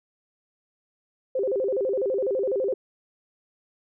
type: tone with vibrato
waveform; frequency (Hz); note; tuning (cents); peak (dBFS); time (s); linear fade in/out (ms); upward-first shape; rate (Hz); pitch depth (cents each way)
sine; 453.7; A#4; -47; -22; 1.35-2.74; 5; square; 12; 240
effects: none